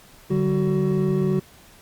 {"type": "tone cluster", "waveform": "triangle", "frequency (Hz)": [148.5, 191.8, 374.2], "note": ["D3", "G3", "F#4"], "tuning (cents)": [20, -37, 20], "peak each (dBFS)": -21, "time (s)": [0.3, 1.4], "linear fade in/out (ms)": 10, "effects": ["pink hiss -50 dBFS RMS until 1.81 s", "Opus 48 kbps"]}